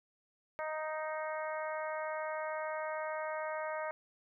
harmonic tone, 311.1 Hz, D#4, in tune, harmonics 2 / 3 / 4 / 5 / 6 / 7, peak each -38 / -42 / -44 / -46 / -48 / -49 dBFS, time 0.59-3.91 s, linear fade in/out 0 ms, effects none

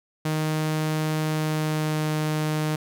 sawtooth tone with pitch glide, 155.56 to 154.04 Hz, D#3 to D#3, 0 to -17 cents, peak -19 dBFS, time 0.25-2.76 s, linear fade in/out 5 ms, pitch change -17 cents, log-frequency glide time 1.23-2.12 s, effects none

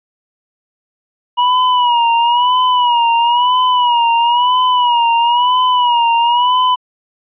square tone with vibrato, 968 Hz, B5, 35 cents flat, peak -10 dBFS, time 1.37-6.76 s, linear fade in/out 20 ms, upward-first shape sine, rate 1 Hz, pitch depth 73 cents each way, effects resampled to 8000 Hz

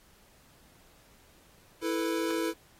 square chord, E suspended fourth, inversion none, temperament equal, 329.6 / 440 / 493.9 Hz, E4 / A4 / B4, 0 / 0 / 0 cents, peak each -31 / -35 / -36 dBFS, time 1.81-2.54 s, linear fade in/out 50 ms, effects pink hiss -61 dBFS RMS until 2.79 s + AAC 48 kbps

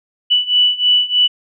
sine beating tone pair, 2963 / 2966.2 Hz, F#7 / F#7, +2 / +4 cents, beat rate 3.2 Hz, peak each -15 / -13 dBFS, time 0.3-1.28 s, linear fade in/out 20 ms, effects none

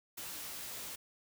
white noise with comb filter, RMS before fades -44 dBFS, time 0.17-0.96 s, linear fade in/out 10 ms, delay 16 ms, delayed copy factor +0.7, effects none

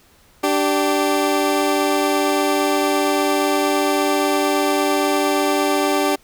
20% pulse tone pair together, 293.7 / 388.7 Hz, D4 / G4, 0 / -15 cents, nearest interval perfect fourth, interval 485 cents, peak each -14 dBFS, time 0.43-6.16 s, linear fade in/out 10 ms, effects pink hiss -53 dBFS RMS until 6.23 s

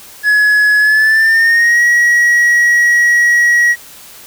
triangle tone with pitch glide, 1692 to 1910.2 Hz, G#6 to A#6, +32 to +42 cents, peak -5 dBFS, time 0.23-3.76 s, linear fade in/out 50 ms, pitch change +210 cents, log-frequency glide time 0.79-1.83 s, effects white hiss -36 dBFS RMS until 4.26 s

